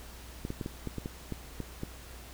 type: clicks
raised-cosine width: 3 ms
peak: -22 dBFS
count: 10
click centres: 0.451 / 0.504 / 0.612 / 0.661 / 0.873 / 0.983 / 1.059 / 1.323 / 1.603 / 1.834 s
effects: added 60 Hz sine -48 dBFS peak until 2.33 s + pink hiss -50 dBFS RMS until 2.33 s